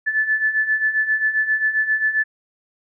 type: beating tone pair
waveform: sine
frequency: 1737 / 1744.5 Hz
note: A6 / A6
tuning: -23 / -15 cents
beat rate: 7.5 Hz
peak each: -23 / -18 dBFS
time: 0.06-2.24 s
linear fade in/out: 20 ms
effects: none